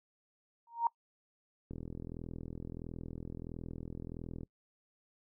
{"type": "tone with exponential growth", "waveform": "sine", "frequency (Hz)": 932.3, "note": "A#5", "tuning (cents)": 0, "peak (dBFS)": -23, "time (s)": [0.67, 0.87], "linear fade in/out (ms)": 2, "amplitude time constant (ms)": 42}
{"type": "click train", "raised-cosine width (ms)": 3, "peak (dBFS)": -30, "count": 114, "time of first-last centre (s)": [1.71, 4.433], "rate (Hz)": 41.5}
{"effects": ["noise-tail reverb RT60 0.1 s tail -23 dB re dry"]}